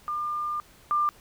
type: tone pair in turn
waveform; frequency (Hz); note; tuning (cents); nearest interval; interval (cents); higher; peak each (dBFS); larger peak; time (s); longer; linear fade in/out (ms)
sine; 1200 / 1193.4; D6 / D6; +37 / +27; unison; 10; first; -27 / -21; second; 0.08-0.6 / 0.91-1.09; first; 0
effects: pink hiss -55 dBFS RMS until 1.2 s